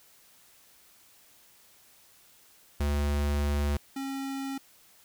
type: tone pair in turn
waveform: square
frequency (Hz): 72.5 / 271.4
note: D2 / C#4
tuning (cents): -22 / -36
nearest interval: octave + major seventh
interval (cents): 2286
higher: second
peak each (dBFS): -26 / -33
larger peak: first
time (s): 2.8-3.77 / 3.96-4.58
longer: first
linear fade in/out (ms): 5
effects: white hiss -59 dBFS RMS until 5.04 s